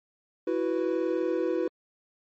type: chord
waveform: triangle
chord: E suspended second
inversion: none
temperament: equal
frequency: 329.6 / 370 / 493.9 Hz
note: E4 / F#4 / B4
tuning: 0 / 0 / 0 cents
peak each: -27 / -27 / -28 dBFS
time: 0.47-1.68 s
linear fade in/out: 5 ms
effects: MP3 32 kbps